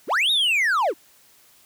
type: linear two-way sweep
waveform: triangle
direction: up then down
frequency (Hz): 149.2 to 3816 to 265.4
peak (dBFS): -16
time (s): 0.07-0.94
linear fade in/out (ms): 50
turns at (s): 0.31
effects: white hiss -55 dBFS RMS until 1.65 s + high-pass 60 Hz 12 dB/octave